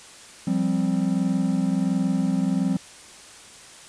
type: chord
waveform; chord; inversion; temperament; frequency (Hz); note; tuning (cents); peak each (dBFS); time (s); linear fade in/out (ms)
triangle; F suspended second; none; equal; 174.61 / 196 / 261.6; F3 / G3 / C4; 0 / 0 / 0; -23 / -22 / -23; 0.47-2.77; 5
effects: white hiss -45 dBFS RMS until 3.88 s + resampled to 22050 Hz